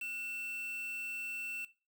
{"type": "tone with quantisation", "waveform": "triangle", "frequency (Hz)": 2680, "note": "E7", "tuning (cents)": 28, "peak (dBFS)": -36, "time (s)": [0.01, 1.65], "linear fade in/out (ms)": 5, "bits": 8, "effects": ["noise-tail reverb RT60 0.3 s tail -18 dB re dry"]}